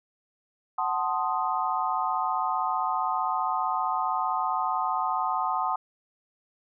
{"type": "chord", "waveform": "sine", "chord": "F# diminished seventh", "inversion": "none", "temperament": "equal with one note detuned", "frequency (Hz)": [744.7, 880, 1046.5, 1244.5], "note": ["F#5", "A5", "C6", "Eb6"], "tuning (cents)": [11, 0, 0, 0], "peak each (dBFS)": -30, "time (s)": [0.78, 5.76], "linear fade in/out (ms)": 5, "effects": []}